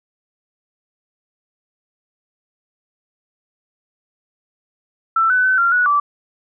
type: tone with pitch steps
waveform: sine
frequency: 1333 / 1501 / 1519 / 1382 / 1468 / 1161 Hz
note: E6 / F#6 / F#6 / F6 / F#6 / D6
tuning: +19 / +24 / +45 / -19 / -14 / -20 cents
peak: -12 dBFS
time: 5.16-6 s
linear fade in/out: 5 ms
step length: 140 ms
effects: none